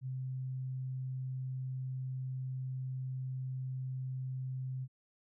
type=tone; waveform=sine; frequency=130 Hz; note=C3; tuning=11 cents flat; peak=-36 dBFS; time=0.01-4.88 s; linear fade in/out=50 ms; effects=none